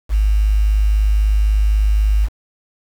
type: tone with quantisation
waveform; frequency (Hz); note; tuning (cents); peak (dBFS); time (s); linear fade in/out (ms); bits
sine; 51.91; G#1; 0; -11; 0.09-2.29; 50; 6
effects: none